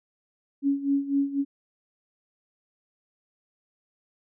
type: tone with tremolo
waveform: sine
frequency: 279.1 Hz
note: C#4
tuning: 12 cents sharp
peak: -19 dBFS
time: 0.62-1.45 s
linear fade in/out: 50 ms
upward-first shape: sine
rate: 4 Hz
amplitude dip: 80%
effects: none